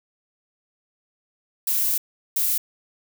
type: noise bursts at uneven times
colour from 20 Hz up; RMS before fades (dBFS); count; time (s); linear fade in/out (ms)
violet; -22; 2; 1.67-1.98 / 2.36-2.58; 5
effects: none